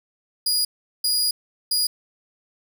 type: tone bursts at uneven times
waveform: sawtooth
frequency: 4889 Hz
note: D#8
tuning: 31 cents flat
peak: -16 dBFS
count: 3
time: 0.46-0.65 / 1.04-1.31 / 1.71-1.87 s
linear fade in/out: 5 ms
effects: none